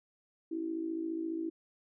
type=tone with amplitude modulation; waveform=sine; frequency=326.9 Hz; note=E4; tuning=14 cents flat; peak=-30 dBFS; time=0.51-1.5 s; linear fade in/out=10 ms; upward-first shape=sine; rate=54.6 Hz; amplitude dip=70%; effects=none